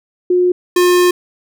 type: tone pair in turn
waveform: sine / square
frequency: 359.8 / 357.1 Hz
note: F#4 / F4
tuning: -48 / +39 cents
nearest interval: unison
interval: 13 cents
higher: first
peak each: -9 dBFS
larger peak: neither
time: 0.3-0.52 / 0.76-1.11 s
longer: second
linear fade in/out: 5 ms
effects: none